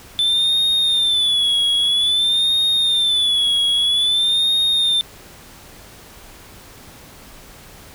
triangle tone with vibrato, 3509 Hz, A7, 5 cents flat, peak -13 dBFS, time 0.19-5.01 s, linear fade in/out 0 ms, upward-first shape sine, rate 0.51 Hz, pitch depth 94 cents each way, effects pink hiss -42 dBFS RMS until 7.94 s

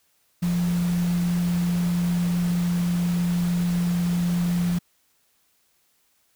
sine tone in noise, 174.61 Hz, F3, in tune, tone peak -20 dBFS, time 0.42-4.79 s, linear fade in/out 10 ms, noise pink, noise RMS -37 dBFS, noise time 0.42-4.79 s, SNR +14 dB, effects white hiss -66 dBFS RMS until 6.35 s

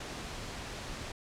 pink noise, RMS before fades -41 dBFS, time 0-1.12 s, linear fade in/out 5 ms, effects low-pass 7000 Hz 12 dB/octave

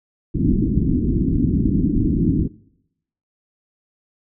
white low-pass noise, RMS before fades -18 dBFS, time 0.34-2.48 s, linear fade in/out 10 ms, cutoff 310 Hz, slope 48 dB/octave, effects noise-tail reverb RT60 0.8 s tail -22 dB re dry

